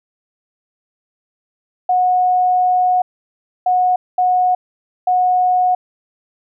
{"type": "tone bursts at uneven times", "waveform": "sine", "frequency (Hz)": 730, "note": "F#5", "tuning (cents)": -24, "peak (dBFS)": -11, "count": 4, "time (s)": [[1.89, 3.02], [3.66, 3.96], [4.18, 4.55], [5.07, 5.75]], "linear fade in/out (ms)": 5, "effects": []}